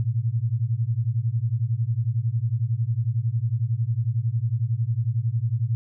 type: beating tone pair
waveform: sine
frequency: 110 / 121 Hz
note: A2 / B2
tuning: 0 / -35 cents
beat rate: 11 Hz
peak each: -24 dBFS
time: 0-5.75 s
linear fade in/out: 0 ms
effects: none